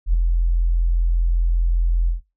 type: tone with ADSR envelope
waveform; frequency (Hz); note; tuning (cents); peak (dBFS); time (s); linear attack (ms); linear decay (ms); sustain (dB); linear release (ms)
sine; 42.53; F1; -45; -10; 0.06-2.21; 78; 6; -4; 130
effects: noise-tail reverb RT60 0.2 s tail -17 dB re dry + tanh soft clip ceiling -8 dBFS

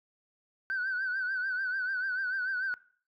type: tone with vibrato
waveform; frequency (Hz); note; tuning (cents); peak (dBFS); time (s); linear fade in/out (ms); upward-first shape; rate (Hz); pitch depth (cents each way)
sine; 1521; F#6; +47; -28; 0.7-2.74; 0; triangle; 6.8; 86
effects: noise-tail reverb RT60 0.5 s tail -22 dB re dry + tanh soft clip ceiling -26 dBFS

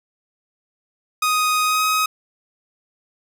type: tone with pitch glide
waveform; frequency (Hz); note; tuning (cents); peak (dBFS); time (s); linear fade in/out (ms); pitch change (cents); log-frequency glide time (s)
sawtooth; 1248 to 1264; D#6 to D#6; +5 to +27; -13; 1.22-2.06; 5; +22; 1.64-1.84
effects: none

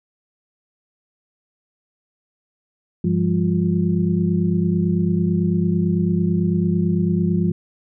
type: tone cluster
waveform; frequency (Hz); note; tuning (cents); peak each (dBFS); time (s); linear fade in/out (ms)
sine; 99.6 / 172.3 / 201.3 / 353.4; G2 / F3 / G3 / F4; +28 / -23 / +46 / +21; -25 / -18 / -22 / -26; 3.04-7.52; 5
effects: none

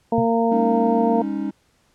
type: harmonic tone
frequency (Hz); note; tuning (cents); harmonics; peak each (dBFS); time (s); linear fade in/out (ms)
230; A#3; -23; 1 / 2 / 3 / 4; -20 / -21 / -22 / -25; 0.12-1.22; 5
type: tone with exponential decay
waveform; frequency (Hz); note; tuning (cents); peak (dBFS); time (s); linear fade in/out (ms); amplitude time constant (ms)
sine; 128.9; C3; -26; -17; 0.18-0.29; 2; 22
type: chord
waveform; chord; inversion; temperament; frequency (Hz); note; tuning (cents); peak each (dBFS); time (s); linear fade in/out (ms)
triangle; Ab suspended fourth; none; equal with one note detuned; 203 / 277.2 / 311.1; Ab3 / Db4 / Eb4; -39 / 0 / 0; -25; 0.51-1.51; 10
effects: pink hiss -62 dBFS RMS until 1.94 s + low-pass 10000 Hz 12 dB/octave

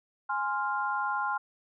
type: chord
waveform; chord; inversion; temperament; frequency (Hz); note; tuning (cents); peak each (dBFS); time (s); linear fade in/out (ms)
sine; F minor; first; equal; 830.6 / 1046.5 / 1396.9; Ab5 / C6 / F6; 0 / 0 / 0; -32; 0.29-1.38; 10
effects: none

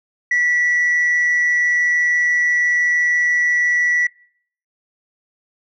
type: tone with amplitude modulation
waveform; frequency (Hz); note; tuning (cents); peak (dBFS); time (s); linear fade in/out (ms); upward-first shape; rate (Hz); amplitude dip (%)
sine; 1951; B6; -22; -10; 0.31-4.07; 5; sine; 161; 40
effects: noise-tail reverb RT60 0.6 s tail -26 dB re dry + tanh soft clip ceiling -11 dBFS

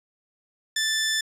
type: tone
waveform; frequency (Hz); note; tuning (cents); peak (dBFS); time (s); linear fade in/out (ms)
15% pulse; 1760; A6; 0; -16; 0.76-1.21; 5
effects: resampled to 32000 Hz

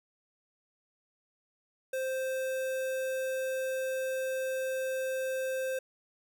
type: tone with notch filter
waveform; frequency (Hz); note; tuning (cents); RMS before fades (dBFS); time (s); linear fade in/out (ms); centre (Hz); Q
square; 523.3; C5; 0; -33; 1.93-5.79; 5; 4400; 1.6
effects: none

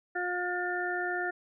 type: harmonic tone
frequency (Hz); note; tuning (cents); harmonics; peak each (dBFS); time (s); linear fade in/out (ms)
357.1; F4; +39; 1 / 2 / 4 / 5; -35 / -35 / -35 / -35; 0.15-1.31; 10
effects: none

